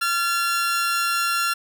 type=tone pair together; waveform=sawtooth; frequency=1375 / 1719.9 Hz; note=F6 / A6; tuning=-27 / -40 cents; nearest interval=major third; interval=387 cents; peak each=-17 / -26 dBFS; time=0.01-1.54 s; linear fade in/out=10 ms; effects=none